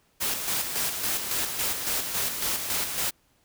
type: noise with tremolo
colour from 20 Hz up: white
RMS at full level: -27 dBFS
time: 0.2-3.11 s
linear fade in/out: 20 ms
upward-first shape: square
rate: 3.6 Hz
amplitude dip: 45%
effects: pink hiss -66 dBFS RMS until 3.44 s